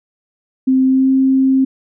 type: tone with pitch glide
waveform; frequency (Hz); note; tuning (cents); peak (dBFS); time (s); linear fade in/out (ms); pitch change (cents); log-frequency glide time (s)
sine; 261.6 to 265.3; C4 to C4; 0 to +24; -9; 0.67-1.65; 10; +24; 0.85-1.1
effects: none